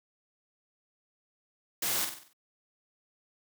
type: noise with echo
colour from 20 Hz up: white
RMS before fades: -31 dBFS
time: 1.82-2.05 s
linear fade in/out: 5 ms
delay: 47 ms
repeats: 6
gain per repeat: -6 dB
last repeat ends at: 2.332 s
effects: high-pass 100 Hz 12 dB/octave